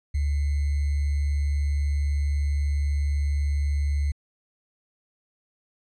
sine tone with sample-and-hold, 71.9 Hz, D2, 36 cents flat, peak -21 dBFS, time 0.14-4.12 s, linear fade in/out 10 ms, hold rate 2100 Hz, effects resampled to 22050 Hz

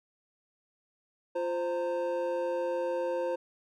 triangle tone cluster, 348.3 / 521 / 919 Hz, F4 / C5 / A#5, -5 / -7 / -25 cents, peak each -34 / -28 / -37 dBFS, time 1.35-3.36 s, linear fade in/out 10 ms, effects none

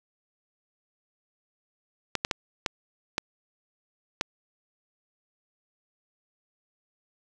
clicks, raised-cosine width 0.2 ms, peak -8 dBFS, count 6, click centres 2.153 / 2.249 / 2.312 / 2.662 / 3.181 / 4.211 s, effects none

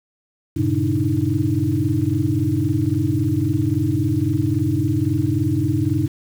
sine tone cluster, 97.1 / 114.8 / 137.2 / 295.6 / 319.3 Hz, G2 / A#2 / C#3 / D4 / D#4, -16 / -26 / -17 / +11 / +45 cents, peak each -23 dBFS, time 0.56-6.08 s, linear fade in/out 10 ms, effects 7-bit

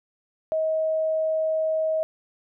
sine tone, 634 Hz, D#5, 32 cents sharp, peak -21 dBFS, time 0.52-2.03 s, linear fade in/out 0 ms, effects none

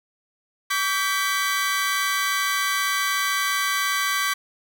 sawtooth chord, G major, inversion second, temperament equal with one note detuned, 1145.2 / 1568 / 1975.5 Hz, D6 / G6 / B6, -44 / 0 / 0 cents, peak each -21 / -23 / -23 dBFS, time 0.7-4.34 s, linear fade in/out 10 ms, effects none

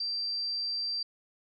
sine tone, 4699 Hz, D8, in tune, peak -30 dBFS, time 0-1.03 s, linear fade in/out 5 ms, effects none

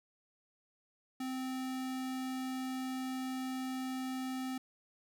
square tone, 259.5 Hz, C4, 14 cents flat, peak -37 dBFS, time 1.2-4.58 s, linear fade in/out 5 ms, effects none

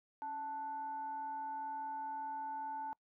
sine tone with frequency modulation, 879 Hz, A5, 2 cents flat, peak -39 dBFS, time 0.22-2.93 s, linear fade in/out 0 ms, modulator 601 Hz, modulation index 0.28, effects noise-tail reverb RT60 0.1 s tail -25 dB re dry

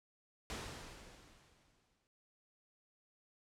pink noise with exponential decay, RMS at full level -42 dBFS, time 0.5-2.07 s, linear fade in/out 0 ms, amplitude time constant 340 ms, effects low-pass 8000 Hz 12 dB/octave

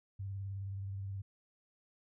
sine tone with vibrato, 97.9 Hz, G2, 2 cents flat, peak -38 dBFS, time 0.19-1.22 s, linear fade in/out 10 ms, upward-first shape square, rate 19 Hz, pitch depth 30 cents each way, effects none

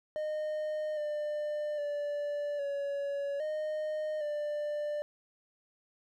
triangle tone with pitch steps, 613 / 598 / 583 / 564 / 615 / 593 Hz, D#5 / D5 / D5 / C#5 / D#5 / D5, -26 / +31 / -13 / +30 / -20 / +17 cents, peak -30 dBFS, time 0.16-5.02 s, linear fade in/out 0 ms, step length 810 ms, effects none

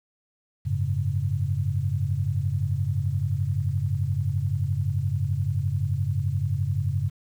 sine chord, F# suspended second, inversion none, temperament just, 92.5 / 104.06 / 138.75 Hz, F#2 / G#2 / C#3, 0 / +4 / +2 cents, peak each -27 dBFS, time 0.65-7.1 s, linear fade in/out 20 ms, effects 9-bit

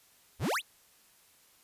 square exponential sweep, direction up, 59.9 to 4435 Hz, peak -29 dBFS, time 0.39-0.62 s, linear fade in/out 50 ms, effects white hiss -63 dBFS RMS until 1.63 s + resampled to 32000 Hz

